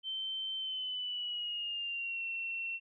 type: tone with pitch glide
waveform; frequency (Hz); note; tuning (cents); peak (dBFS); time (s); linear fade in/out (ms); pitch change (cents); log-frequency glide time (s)
sine; 3098 to 2713; G7 to E7; -21 to +49; -35; 0.03-2.8; 50; -230; 0.57-2.24
effects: none